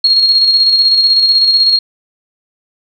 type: tone with tremolo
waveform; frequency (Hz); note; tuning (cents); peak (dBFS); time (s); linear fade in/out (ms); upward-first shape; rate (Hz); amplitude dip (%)
sine; 4277; C8; +37; -5; 0.04-1.79; 5; square; 16; 35
effects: none